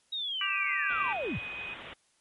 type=linear sweep; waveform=sine; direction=down; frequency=3824 to 61.74 Hz; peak=-31 dBFS; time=0.12-1.39 s; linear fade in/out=10 ms
type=harmonic tone; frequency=391.7 Hz; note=G4; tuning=1 cent flat; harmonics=3 / 4 / 5 / 6 / 7; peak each=-35 / -36 / -38 / -35 / -37 dBFS; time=0.41-1.13 s; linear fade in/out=2 ms
type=tone; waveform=sine; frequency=2500 Hz; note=D#7; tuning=8 cents sharp; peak=-37 dBFS; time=0.66-1.74 s; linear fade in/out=5 ms
type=low-pass noise; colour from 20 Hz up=white; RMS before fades=-45 dBFS; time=0.89-1.94 s; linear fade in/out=10 ms; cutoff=3500 Hz; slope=96 dB/octave
effects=white hiss -69 dBFS RMS until 2.2 s + MP3 48 kbps